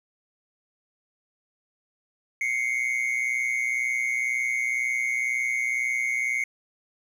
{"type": "tone pair together", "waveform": "triangle", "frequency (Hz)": [2099, 2221], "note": ["C7", "C#7"], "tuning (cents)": [5, 3], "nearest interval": "minor second", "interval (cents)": 98, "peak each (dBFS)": -25, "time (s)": [2.41, 6.44], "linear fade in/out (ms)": 2, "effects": []}